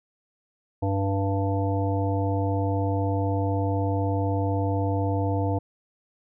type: harmonic tone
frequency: 98 Hz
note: G2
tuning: in tune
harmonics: 1 / 3 / 5 / 7 / 9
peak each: -24 / -29 / -31 / -32 / -34 dBFS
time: 0.82-5.59 s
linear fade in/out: 10 ms
effects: none